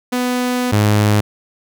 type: tone pair in turn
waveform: sawtooth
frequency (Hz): 248.6 / 104.73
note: B3 / G#2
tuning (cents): +12 / +15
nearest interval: octave + minor third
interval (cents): 1497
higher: first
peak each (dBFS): -12 / -7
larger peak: second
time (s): 0.12-0.72 / 0.72-1.21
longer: first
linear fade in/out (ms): 10
effects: none